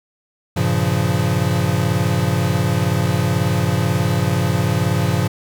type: chord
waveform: square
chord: G half-diminished seventh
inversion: none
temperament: equal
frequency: 98 / 116.54 / 138.59 / 174.61 Hz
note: G2 / Bb2 / Db3 / F3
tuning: 0 / 0 / 0 / 0 cents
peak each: -22 dBFS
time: 0.56-5.28 s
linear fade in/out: 10 ms
effects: 8-bit